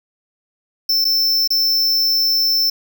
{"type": "tone with dropouts", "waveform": "square", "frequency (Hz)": 5330, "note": "E8", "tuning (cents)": 18, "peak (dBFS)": -14, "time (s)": [0.89, 2.7], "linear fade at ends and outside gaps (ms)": 5, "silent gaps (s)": [[1.045, 1.05], [1.476, 1.504]], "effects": []}